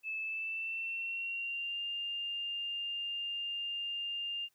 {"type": "tone with pitch glide", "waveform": "sine", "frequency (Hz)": [2616, 2804], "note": ["E7", "F7"], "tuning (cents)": [-14, 6], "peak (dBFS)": -35, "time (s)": [0.03, 4.49], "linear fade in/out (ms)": 50, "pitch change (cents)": 120, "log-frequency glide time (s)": [0.2, 1.8], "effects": ["white hiss -75 dBFS RMS until 4.54 s", "high-pass 80 Hz 12 dB/octave"]}